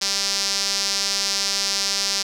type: tone with band-pass filter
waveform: sawtooth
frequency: 197.7 Hz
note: G3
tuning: 15 cents sharp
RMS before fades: -23 dBFS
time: 0.01-2.23 s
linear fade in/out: 10 ms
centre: 5200 Hz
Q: 3.4
effects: 7-bit